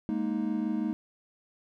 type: chord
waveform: triangle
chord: Ab suspended second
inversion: none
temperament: just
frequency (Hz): 207.7 / 233.6 / 311.5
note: Ab3 / Bb3 / Eb4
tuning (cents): 0 / +4 / +2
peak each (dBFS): -30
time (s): 0.09-0.93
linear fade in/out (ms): 0
effects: none